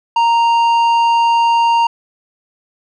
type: tone with tanh clipping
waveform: sine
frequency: 930 Hz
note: A#5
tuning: 4 cents flat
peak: -11 dBFS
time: 0.16-1.87 s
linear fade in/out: 5 ms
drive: 9 dB
effects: none